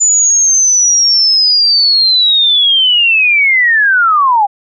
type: linear sweep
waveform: sine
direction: down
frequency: 7040 to 780 Hz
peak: -6 dBFS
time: 0-4.47 s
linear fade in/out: 20 ms
effects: none